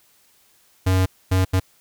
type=tone bursts at uneven times; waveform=square; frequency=93.4 Hz; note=F#2; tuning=17 cents sharp; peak=-16 dBFS; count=3; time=0.86-1.06 / 1.31-1.45 / 1.53-1.6 s; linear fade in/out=10 ms; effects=white hiss -58 dBFS RMS until 1.8 s